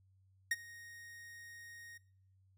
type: tone with ADSR envelope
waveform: 45% pulse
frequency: 1864.7 Hz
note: A#6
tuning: in tune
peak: -29 dBFS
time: 0.51-1.98 s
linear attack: 5 ms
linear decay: 34 ms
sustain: -22 dB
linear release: 10 ms
effects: noise-tail reverb RT60 0.6 s tail -21 dB re dry + added 95 Hz sine -66 dBFS peak until 2.57 s